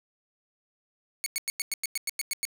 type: tone bursts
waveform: 10% pulse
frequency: 2216 Hz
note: C#7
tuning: 1 cent flat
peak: -18 dBFS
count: 11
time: 1.24-2.452 s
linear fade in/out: 0 ms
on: 22 ms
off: 97 ms
effects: none